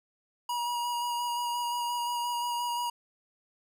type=tone with vibrato; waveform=square; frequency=959 Hz; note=A#5; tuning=49 cents sharp; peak=-30 dBFS; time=0.49-2.9 s; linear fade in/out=5 ms; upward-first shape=square; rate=5.7 Hz; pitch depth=12 cents each way; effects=none